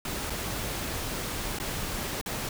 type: noise with dropouts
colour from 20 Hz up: pink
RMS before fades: -33 dBFS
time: 0.05-2.49 s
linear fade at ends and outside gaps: 2 ms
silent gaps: 0.299-0.303 / 1.587-1.599 / 2.213-2.26 s
effects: none